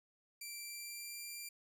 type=tone with pitch glide; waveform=10% pulse; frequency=2349 to 2372 Hz; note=D7 to D7; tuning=0 to +17 cents; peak=-36 dBFS; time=0.41-1.49 s; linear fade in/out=5 ms; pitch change=+17 cents; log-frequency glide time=0.61-1.19 s; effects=none